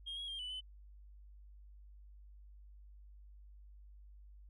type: tone with pitch steps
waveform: sine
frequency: 3235 / 3312 / 3201 / 2981 / 3026 Hz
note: G#7 / G#7 / G7 / F#7 / F#7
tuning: -46 / -5 / +36 / +12 / +38 cents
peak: -39 dBFS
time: 0.06-0.61 s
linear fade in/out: 20 ms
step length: 110 ms
effects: tanh soft clip ceiling -39 dBFS + added 50 Hz sine -54 dBFS peak until 4.49 s